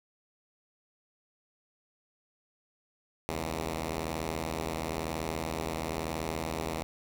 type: beating tone pair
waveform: 5% pulse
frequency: 68 / 81 Hz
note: C#2 / E2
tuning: -33 / -30 cents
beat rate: 13 Hz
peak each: -28 / -22 dBFS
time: 3.29-6.83 s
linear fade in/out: 0 ms
effects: none